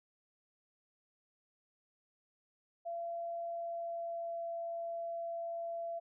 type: tone with pitch glide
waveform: sine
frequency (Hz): 680 to 675.3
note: F5 to E5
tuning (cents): -46 to +42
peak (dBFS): -37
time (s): 2.85-6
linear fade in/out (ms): 20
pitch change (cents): -12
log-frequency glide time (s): 3.48-4.44
effects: none